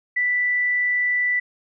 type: tone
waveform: sine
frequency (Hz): 1975.5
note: B6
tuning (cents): 0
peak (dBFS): -18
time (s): 0.16-1.4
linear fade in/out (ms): 10
effects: none